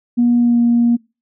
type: tone with pitch glide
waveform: sine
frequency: 240 to 236.7 Hz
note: B3 to A#3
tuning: -49 to +27 cents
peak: -9 dBFS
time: 0.17-0.97 s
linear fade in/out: 20 ms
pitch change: -24 cents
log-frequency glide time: 0.38-0.6 s
effects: noise-tail reverb RT60 0.3 s tail -26 dB re dry + tanh soft clip ceiling -5 dBFS